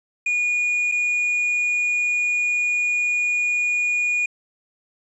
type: tone with dropouts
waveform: triangle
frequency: 2446 Hz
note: D#7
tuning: 30 cents flat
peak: -17 dBFS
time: 0.26-4.26 s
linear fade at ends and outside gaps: 5 ms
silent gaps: 0.916-0.92 s
effects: resampled to 22050 Hz + 9-bit